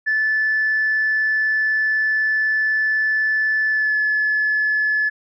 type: tone with pitch glide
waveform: sine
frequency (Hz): 1744 to 1720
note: A6 to A6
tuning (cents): -16 to -40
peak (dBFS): -15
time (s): 0.06-5.1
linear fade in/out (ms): 20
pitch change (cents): -24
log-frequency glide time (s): 3.69-3.96
effects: tanh soft clip ceiling -12 dBFS